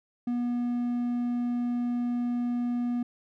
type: tone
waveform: triangle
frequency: 242 Hz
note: B3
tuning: 35 cents flat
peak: -24 dBFS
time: 0.27-3.03 s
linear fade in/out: 5 ms
effects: none